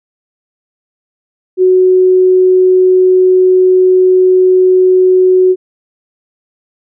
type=tone; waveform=sine; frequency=370 Hz; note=F#4; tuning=in tune; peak=-4 dBFS; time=1.57-5.56 s; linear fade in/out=50 ms; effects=none